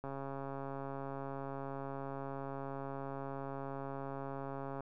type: click train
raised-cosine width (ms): 1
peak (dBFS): -29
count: 654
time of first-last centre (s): 0.04-4.806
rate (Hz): 137
effects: none